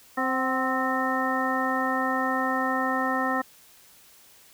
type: harmonic tone with a mistuned harmonic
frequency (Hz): 261.6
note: C4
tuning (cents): 0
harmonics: 1 / 2 / 3 / 4 / 5 / 7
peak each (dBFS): -29 / -32 / -30 / -31 / -30 / -30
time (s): 0.17-3.42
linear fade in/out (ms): 10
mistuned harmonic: 3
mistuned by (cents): -42
effects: white hiss -54 dBFS RMS until 4.53 s